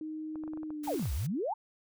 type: tone with pitch glide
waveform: sine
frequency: 311.3 to 295.4 Hz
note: D#4 to D4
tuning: +1 to +10 cents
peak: -36 dBFS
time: 0.01-1 s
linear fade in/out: 2 ms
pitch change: -91 cents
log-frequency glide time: 0.65-0.86 s
type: clicks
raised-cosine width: 1 ms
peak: -34 dBFS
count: 12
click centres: 0.357 / 0.437 / 0.478 / 0.535 / 0.574 / 0.632 / 0.705 / 0.876 / 0.943 / 0.995 / 1.026 / 1.056 s
type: noise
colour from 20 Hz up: white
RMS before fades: -47 dBFS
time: 0.83-1.27 s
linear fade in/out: 10 ms
type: exponential two-way sweep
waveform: sine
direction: down then up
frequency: 946 to 58.27 to 946 Hz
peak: -30 dBFS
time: 0.87-1.54 s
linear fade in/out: 10 ms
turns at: 1.13 s
effects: none